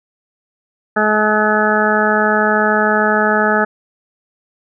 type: harmonic tone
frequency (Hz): 213.1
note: G#3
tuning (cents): +45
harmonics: 1 / 2 / 3 / 4 / 6 / 7 / 8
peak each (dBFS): -19 / -19 / -19 / -19 / -19 / -19 / -19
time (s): 0.96-3.65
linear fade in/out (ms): 10
effects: none